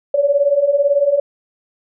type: beating tone pair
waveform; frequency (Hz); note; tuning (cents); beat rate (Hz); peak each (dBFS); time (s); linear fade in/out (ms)
sine; 554.4 / 572.4; C#5 / D5; 0 / -45; 18; -17 / -13; 0.14-1.2; 5
effects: none